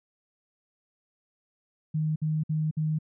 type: tone bursts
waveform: sine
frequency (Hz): 155.3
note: D#3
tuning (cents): -3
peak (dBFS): -24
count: 4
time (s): 1.94-2.988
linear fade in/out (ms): 10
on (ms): 220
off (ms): 56
effects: none